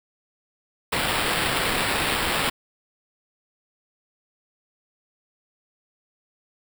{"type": "noise with sample-and-hold", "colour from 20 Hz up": "violet", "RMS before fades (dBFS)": -24, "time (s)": [0.92, 2.5], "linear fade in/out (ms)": 10, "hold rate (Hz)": 6300, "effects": []}